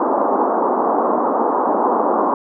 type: band-pass noise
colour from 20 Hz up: white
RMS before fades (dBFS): -17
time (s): 0-2.34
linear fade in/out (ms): 2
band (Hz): 230 to 1100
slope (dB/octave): 48
effects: none